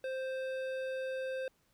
triangle tone with hard clipping, 523.3 Hz, C5, in tune, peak -37 dBFS, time 0.04-1.48 s, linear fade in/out 2 ms, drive 16 dB, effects pink hiss -73 dBFS RMS until 1.73 s

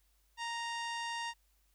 harmonic tone with a mistuned harmonic, 932.3 Hz, A#5, in tune, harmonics 1 / 2 / 3 / 4 / 5 / 6 / 7 / 8 / 9 / 10, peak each -39 / -42 / -45 / -49 / -51 / -51 / -56 / -59 / -60 / -60 dBFS, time 0.37-1.34 s, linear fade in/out 50 ms, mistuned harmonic 4, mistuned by -34 cents, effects added 50 Hz sine -70 dBFS peak until 1.74 s + white hiss -75 dBFS RMS until 1.74 s

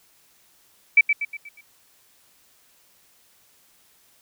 sine tone with echo, 2307 Hz, D7, 31 cents flat, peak -9 dBFS, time 0.97-1.01 s, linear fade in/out 5 ms, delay 120 ms, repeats 5, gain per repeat -7 dB, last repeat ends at 1.61 s, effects white hiss -59 dBFS RMS until 4.21 s

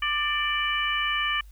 harmonic tone with a mistuned harmonic, 593 Hz, D5, 17 cents sharp, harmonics 2 / 3 / 4 / 5, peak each -29 / -29 / -29 / -29 dBFS, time 0.02-1.41 s, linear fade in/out 5 ms, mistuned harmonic 4, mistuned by -26 cents, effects added 50 Hz sine -44 dBFS peak until 1.51 s + white hiss -63 dBFS RMS until 1.51 s

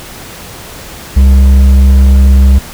triangle tone with hard clipping, 66.9 Hz, C2, 39 cents sharp, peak -3 dBFS, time 1.16-2.59 s, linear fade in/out 10 ms, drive 9 dB, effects pink hiss -28 dBFS RMS until 2.73 s

